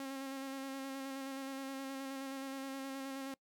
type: tone with vibrato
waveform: sawtooth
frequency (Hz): 270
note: C#4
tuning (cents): -45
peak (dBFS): -37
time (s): 0-3.34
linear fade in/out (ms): 2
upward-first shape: square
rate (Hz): 9.5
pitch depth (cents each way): 18
effects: noise-tail reverb RT60 0.1 s tail -23 dB re dry